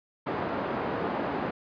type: band-pass noise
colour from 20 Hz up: pink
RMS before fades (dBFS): -31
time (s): 0.26-1.51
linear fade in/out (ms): 10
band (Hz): 220 to 1200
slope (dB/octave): 12
effects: resampled to 11025 Hz